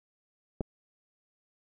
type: clicks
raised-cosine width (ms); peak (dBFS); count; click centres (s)
2; -17 / -29; 2; 0.608 / 0.613
effects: none